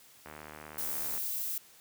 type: click train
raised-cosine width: 0.5 ms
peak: -30 dBFS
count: 71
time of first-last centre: 0.26-1.177 s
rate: 76.3 Hz
type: noise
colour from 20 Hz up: violet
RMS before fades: -35 dBFS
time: 0.78-1.58 s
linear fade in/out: 2 ms
effects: white hiss -58 dBFS RMS until 1.8 s + high-pass 60 Hz 12 dB/octave